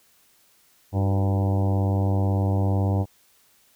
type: harmonic tone with a mistuned harmonic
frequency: 98 Hz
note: G2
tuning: in tune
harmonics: 1 / 2 / 3 / 4 / 5 / 6 / 7 / 8 / 9 / 10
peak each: -20 / -29 / -31 / -36 / -35 / -36 / -37 / -37 / -40 / -45 dBFS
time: 0.92-3.06 s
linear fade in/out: 50 ms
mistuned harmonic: 4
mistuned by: -76 cents
effects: white hiss -60 dBFS RMS until 3.75 s